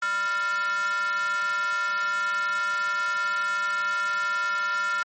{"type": "tone with high-pass filter", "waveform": "square", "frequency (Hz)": 198.4, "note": "G3", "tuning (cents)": 21, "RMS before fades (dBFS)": -26, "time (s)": [0.02, 5.03], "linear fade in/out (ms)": 5, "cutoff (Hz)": 1400, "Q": 7.2, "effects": ["MP3 32 kbps"]}